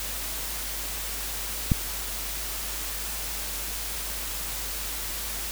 click, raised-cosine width 5 ms, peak -7 dBFS, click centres 1.718 s, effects added 50 Hz sine -38 dBFS peak until 5.51 s + white hiss -33 dBFS RMS until 5.51 s

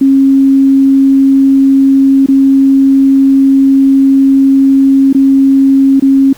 sine tone with dropouts, 271.2 Hz, C#4, 38 cents flat, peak -3 dBFS, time 0.01-6.33 s, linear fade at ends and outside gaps 5 ms, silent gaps 2.262-2.285 / 5.129-5.147 / 5.998-6.022 s, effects pink hiss -38 dBFS RMS until 6.37 s

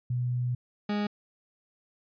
sine / 40% pulse tone pair in turn, 123.47 / 206.9 Hz, B2 / G#3, 0 / -6 cents, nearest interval major sixth, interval 894 cents, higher second, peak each -26 dBFS, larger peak neither, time 0.1-0.55 / 0.89-1.07 s, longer first, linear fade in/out 5 ms, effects resampled to 11025 Hz

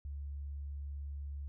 sine tone, 71 Hz, C#2, 42 cents sharp, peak -39 dBFS, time 0.05-1.48 s, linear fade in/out 0 ms, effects none

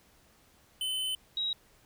square / sine tone pair in turn, 3041 / 3831 Hz, F#7 / A#7, +47 / +47 cents, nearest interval major third, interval 400 cents, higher second, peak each -31 / -29 dBFS, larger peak second, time 0.81-1.15 / 1.37-1.53 s, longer first, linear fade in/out 2 ms, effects pink hiss -63 dBFS RMS until 1.85 s

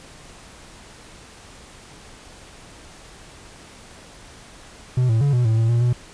triangle tone with pitch steps, 126 / 112.6 / 142.2 / 122.7 / 111.3 / 113.2 / 118.1 / 122 Hz, B2 / A2 / C#3 / B2 / A2 / A2 / A#2 / B2, +35 / +40 / +45 / -11 / +20 / +50 / +23 / -21 cents, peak -13 dBFS, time 4.97-5.93 s, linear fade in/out 5 ms, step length 120 ms, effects pink hiss -44 dBFS RMS until 6.13 s + resampled to 22050 Hz

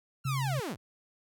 sawtooth linear sweep, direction down, 1396.9 to 65.41 Hz, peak -30 dBFS, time 0.24-0.77 s, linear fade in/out 50 ms
sine tone, 133.9 Hz, C3, 40 cents sharp, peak -29 dBFS, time 0.25-0.6 s, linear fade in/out 5 ms
effects none

